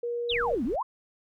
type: tone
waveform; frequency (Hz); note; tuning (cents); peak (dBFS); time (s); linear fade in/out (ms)
sine; 475.9; A#4; +36; -28; 0.03-0.55; 5
type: exponential two-way sweep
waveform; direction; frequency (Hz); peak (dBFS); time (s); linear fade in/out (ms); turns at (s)
sine; down then up; 4021 to 207.7 to 1138; -26; 0.29-0.83; 10; 0.64
type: noise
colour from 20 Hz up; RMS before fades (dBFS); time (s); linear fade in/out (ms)
brown; -43; 0.31-0.76; 5
effects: none